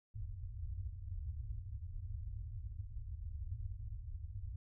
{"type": "low-pass noise", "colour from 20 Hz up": "white", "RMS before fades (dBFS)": -44, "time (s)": [0.14, 4.56], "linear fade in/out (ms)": 5, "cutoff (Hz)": 110, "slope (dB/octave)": 96, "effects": []}